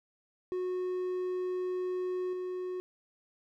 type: tone with level steps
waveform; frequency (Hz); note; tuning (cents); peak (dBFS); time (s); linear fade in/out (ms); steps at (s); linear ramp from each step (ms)
triangle; 365.7; F#4; -20; -29 / -32; 0.52-2.8; 0; 2.33; 2
effects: none